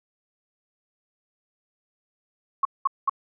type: tone bursts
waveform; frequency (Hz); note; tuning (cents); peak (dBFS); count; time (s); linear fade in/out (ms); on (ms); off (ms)
sine; 1095; C#6; -22; -17; 3; 2.63-3.096; 5; 22; 200
effects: none

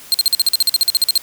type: tone bursts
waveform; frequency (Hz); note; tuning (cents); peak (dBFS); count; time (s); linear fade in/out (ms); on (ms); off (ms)
sawtooth; 4186; C8; 0; -7; 16; 0.12-1.177; 0; 22; 47
effects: white hiss -39 dBFS RMS until 1.22 s

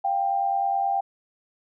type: tone pair together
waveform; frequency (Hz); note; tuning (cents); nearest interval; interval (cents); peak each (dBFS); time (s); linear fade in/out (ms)
sine; 698.5 / 788; F5 / G5; 0 / +9; major second; 209; -28 / -22; 0.04-1.01; 10
effects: none

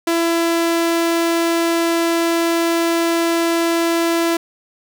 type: tone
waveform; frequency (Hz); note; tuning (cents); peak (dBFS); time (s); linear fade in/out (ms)
sawtooth; 335.1; E4; +29; -11; 0.07-4.37; 5
effects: none

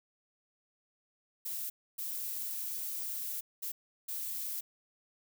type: noise bursts at uneven times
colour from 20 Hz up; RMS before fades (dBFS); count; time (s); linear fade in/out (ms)
violet; -38; 4; 1.45-1.7 / 1.98-3.41 / 3.62-3.72 / 4.08-4.61; 10
effects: none

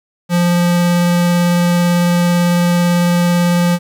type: tone with vibrato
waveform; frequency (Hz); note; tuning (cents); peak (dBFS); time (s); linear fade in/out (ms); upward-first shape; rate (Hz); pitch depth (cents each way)
square; 174.61; F3; 0; -11; 0.29-3.79; 50; triangle; 18; 8
effects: 8-bit

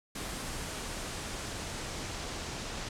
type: noise with low-pass filter sweep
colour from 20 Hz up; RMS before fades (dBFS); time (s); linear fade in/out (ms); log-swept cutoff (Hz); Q
pink; -39; 0.15-2.89; 5; 10000 to 6600; 1.1
effects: none

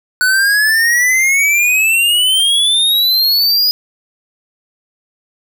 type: exponential sweep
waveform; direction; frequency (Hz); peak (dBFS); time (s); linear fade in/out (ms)
square; up; 1480 to 4978; -10; 0.21-3.71; 0
effects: none

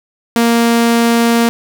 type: tone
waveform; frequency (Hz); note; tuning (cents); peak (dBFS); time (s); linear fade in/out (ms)
sawtooth; 233.1; A#3; 0; -5; 0.36-1.49; 0
effects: none

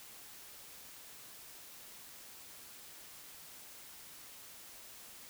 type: silence
effects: white hiss -53 dBFS RMS until 5.29 s

